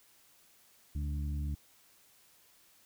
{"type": "harmonic tone with a mistuned harmonic", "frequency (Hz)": 73, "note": "D2", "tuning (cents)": -10, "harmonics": [1, 2, 3, 4], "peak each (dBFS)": [-33, -41, -47, -49], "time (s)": [0.95, 1.55], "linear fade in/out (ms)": 5, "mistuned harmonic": 3, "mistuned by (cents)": -28, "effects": ["white hiss -64 dBFS RMS until 2.85 s"]}